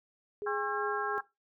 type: tone with tremolo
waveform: sine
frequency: 415.3 Hz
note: G#4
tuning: in tune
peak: -33 dBFS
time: 0.42-1.18 s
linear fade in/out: 0 ms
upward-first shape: triangle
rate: 2.8 Hz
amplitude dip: 45%
type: harmonic tone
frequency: 270.1 Hz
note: C#4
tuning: 45 cents flat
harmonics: 3 / 4 / 5 / 6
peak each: -37 / -37 / -37 / -37 dBFS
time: 0.46-1.21 s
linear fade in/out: 10 ms
effects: noise-tail reverb RT60 0.2 s tail -17 dB re dry